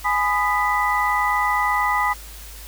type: tone cluster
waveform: sine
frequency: 833 / 1001 / 1233 / 1978 Hz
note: G#5 / B5 / D#6 / B6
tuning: +5 / +23 / -16 / +2 cents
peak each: -23 dBFS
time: 0.04-2.14 s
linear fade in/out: 20 ms
effects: added 52 Hz sine -38 dBFS peak until 2.67 s + white hiss -41 dBFS RMS until 2.67 s